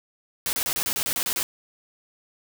white noise bursts, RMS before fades -26 dBFS, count 10, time 0.46-1.43 s, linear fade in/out 0 ms, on 70 ms, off 30 ms, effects none

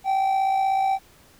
triangle tone with amplitude modulation, 774 Hz, G5, 22 cents flat, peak -15 dBFS, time 0.04-0.99 s, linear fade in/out 50 ms, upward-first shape sine, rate 56.3 Hz, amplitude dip 45%, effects pink hiss -54 dBFS RMS until 1.39 s

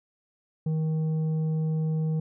sine tone with tanh clipping, 157.8 Hz, D#3, 25 cents sharp, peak -25 dBFS, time 0.66-2.2 s, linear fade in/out 5 ms, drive 6 dB, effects none

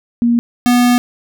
sine / square tone pair in turn, 236.5 / 244.6 Hz, A#3 / B3, +25 / -16 cents, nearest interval minor second, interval 59 cents, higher second, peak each -9 dBFS, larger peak neither, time 0.22-0.39 / 0.66-0.98 s, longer second, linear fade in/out 0 ms, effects none

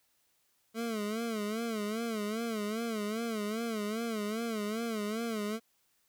25% pulse tone with vibrato, 219.6 Hz, A3, 3 cents flat, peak -29 dBFS, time 0.74-5.6 s, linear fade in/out 50 ms, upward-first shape sine, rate 2.5 Hz, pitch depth 110 cents each way, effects white hiss -73 dBFS RMS until 6.08 s

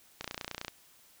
click train, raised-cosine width 0.2 ms, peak -19 dBFS, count 15, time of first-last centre 0.21-0.681 s, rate 29.7 Hz, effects white hiss -61 dBFS RMS until 1.2 s

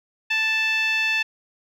10% pulse tone with band-pass filter, 880 Hz, A5, in tune, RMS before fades -22 dBFS, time 0.3-1.23 s, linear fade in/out 10 ms, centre 2300 Hz, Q 4.7, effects none

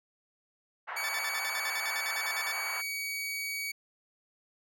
pink band-pass noise, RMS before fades -39 dBFS, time 0.87-2.82 s, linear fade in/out 20 ms, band 800 to 2000 Hz, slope 24 dB/octave
sawtooth tone, 2260 Hz, C#7, 33 cents sharp, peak -30 dBFS, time 0.96-3.72 s, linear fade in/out 10 ms
sawtooth tone bursts, 1760 Hz, A6, in tune, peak -31 dBFS, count 15, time 1.04-2.515 s, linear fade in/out 0 ms, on 47 ms, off 55 ms
effects none

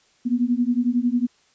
sine beating tone pair, 237.8 / 248.8 Hz, A#3 / B3, +35 / +13 cents, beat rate 11 Hz, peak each -21 / -21 dBFS, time 0.25-1.27 s, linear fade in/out 20 ms, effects white hiss -60 dBFS RMS until 1.54 s + resampled to 16000 Hz

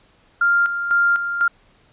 sine tone with tremolo, 1396.9 Hz, F6, in tune, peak -13 dBFS, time 0.41-1.48 s, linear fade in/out 5 ms, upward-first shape square, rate 2 Hz, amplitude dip 60%, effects pink hiss -56 dBFS RMS until 1.92 s + resampled to 8000 Hz

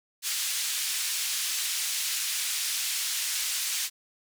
white band-pass noise, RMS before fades -30 dBFS, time 0.22-3.9 s, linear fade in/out 50 ms, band 2300 to 9200 Hz, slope 12 dB/octave, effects none

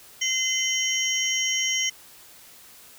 sine tone cluster, 2063 / 3051 / 5670 / 6430 Hz, C7 / G7 / F8 / G8, -25 / -48 / +25 / +43 cents, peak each -27 / -26 / -29 / -30 dBFS, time 0.21-1.9 s, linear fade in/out 10 ms, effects white hiss -49 dBFS RMS until 2.98 s

